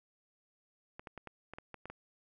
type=clicks; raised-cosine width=0.5 ms; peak=-30 dBFS; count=9; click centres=0.995 / 1.072 / 1.177 / 1.273 / 1.536 / 1.585 / 1.743 / 1.856 / 1.9 s; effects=none